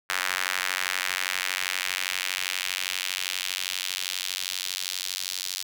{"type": "tone with high-pass filter sweep", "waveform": "square", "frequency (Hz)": 46.25, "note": "F#1", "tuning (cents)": 0, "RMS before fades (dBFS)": -30, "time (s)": [0.09, 5.63], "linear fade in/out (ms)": 10, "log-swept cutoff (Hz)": [1600, 4300], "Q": 1.5, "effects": []}